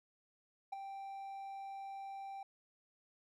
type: tone with ADSR envelope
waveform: triangle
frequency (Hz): 784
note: G5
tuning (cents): 0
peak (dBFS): -34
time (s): 0.72-2.43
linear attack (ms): 11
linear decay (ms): 9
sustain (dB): -8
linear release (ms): 3
effects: none